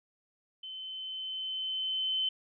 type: tone with level ramp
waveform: sine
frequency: 3062 Hz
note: G7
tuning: 41 cents flat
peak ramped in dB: -40 to -27 dBFS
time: 0.63-2.29 s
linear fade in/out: 5 ms
effects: none